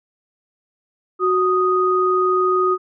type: tone pair together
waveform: sine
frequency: 370 / 1243.7 Hz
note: F#4 / D#6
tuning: 0 / -1 cents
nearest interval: octave + major sixth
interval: 2099 cents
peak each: -17 dBFS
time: 1.19-2.78 s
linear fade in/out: 50 ms
effects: none

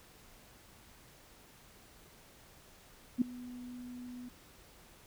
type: tone with ADSR envelope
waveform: sine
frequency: 246.9 Hz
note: B3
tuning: in tune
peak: -22 dBFS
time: 3.18-4.29 s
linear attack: 36 ms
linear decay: 4 ms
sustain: -21 dB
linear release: 8 ms
effects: pink hiss -59 dBFS RMS until 5.06 s

